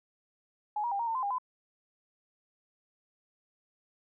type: tone with pitch steps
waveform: sine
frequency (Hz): 840 / 952 / 798 / 935 / 904 / 1030 / 807 / 1011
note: G#5 / A#5 / G5 / A#5 / A5 / C6 / G#5 / B5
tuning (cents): +19 / +36 / +31 / +5 / +47 / -28 / -50 / +40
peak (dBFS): -29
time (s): 0.76-1.384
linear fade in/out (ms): 5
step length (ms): 78
effects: none